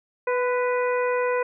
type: harmonic tone with a mistuned harmonic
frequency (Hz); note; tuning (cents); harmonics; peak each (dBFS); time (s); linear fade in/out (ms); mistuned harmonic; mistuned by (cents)
493.9; B4; 0; 1 / 2 / 3 / 4 / 5; -22 / -28 / -32 / -34 / -36; 0.27-1.43; 5; 2; +27
effects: none